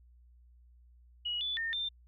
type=tone with pitch steps; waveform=sine; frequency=2909 / 3472 / 1822 / 3585 Hz; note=F#7 / A7 / A#6 / A7; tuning=-30 / -24 / -40 / +32 cents; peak=-32 dBFS; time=1.25-1.89 s; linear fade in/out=10 ms; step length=160 ms; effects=added 60 Hz sine -57 dBFS peak until 2.07 s